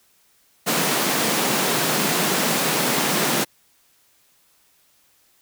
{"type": "high-pass noise", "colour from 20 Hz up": "pink", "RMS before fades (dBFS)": -21, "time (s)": [0.66, 3.45], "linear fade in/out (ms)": 20, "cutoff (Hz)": 150, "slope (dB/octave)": 48, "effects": ["white hiss -60 dBFS RMS until 5.41 s"]}